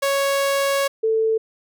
sawtooth / sine tone pair in turn, 554.4 / 443.6 Hz, C#5 / A4, 0 / +14 cents, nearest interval major third, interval 386 cents, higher first, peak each -14 / -16 dBFS, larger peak first, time 0.02-0.88 / 1.03-1.38 s, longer first, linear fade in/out 10 ms, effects none

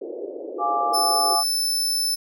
pink band-pass noise, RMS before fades -33 dBFS, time 0.01-1.36 s, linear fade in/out 10 ms, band 330 to 570 Hz, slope 48 dB/octave
sine chord, D diminished, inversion first, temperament equal, 698.5 / 830.6 / 1174.7 Hz, F5 / Ab5 / D6, 0 / 0 / 0 cents, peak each -24 / -25 / -23 dBFS, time 0.58-1.44 s, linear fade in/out 50 ms
sawtooth tone, 5274 Hz, E8, in tune, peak -18 dBFS, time 0.93-2.16 s, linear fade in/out 20 ms
effects none

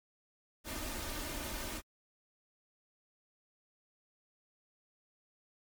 pink noise with comb filter, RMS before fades -40 dBFS, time 0.64-1.82 s, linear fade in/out 50 ms, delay 3.3 ms, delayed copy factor +0.55, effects MP3 96 kbps

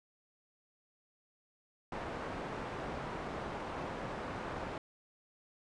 white low-pass noise, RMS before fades -41 dBFS, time 1.92-4.78 s, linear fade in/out 2 ms, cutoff 1000 Hz, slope 12 dB/octave, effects resampled to 22050 Hz

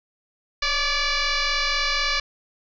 sine tone with frequency modulation, 1182 Hz, D6, 11 cents sharp, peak -20 dBFS, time 0.62-2.2 s, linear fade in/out 5 ms, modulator 580 Hz, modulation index 6.8, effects none

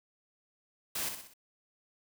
white noise with echo, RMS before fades -35 dBFS, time 0.95-1.09 s, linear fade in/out 5 ms, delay 62 ms, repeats 4, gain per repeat -6 dB, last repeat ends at 1.338 s, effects none

